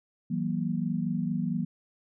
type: tone cluster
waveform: sine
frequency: 164.3 / 188.9 / 237.1 Hz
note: E3 / F#3 / A#3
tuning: -5 / +36 / +30 cents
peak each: -31 / -31 / -31 dBFS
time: 0.3-1.65 s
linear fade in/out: 10 ms
effects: none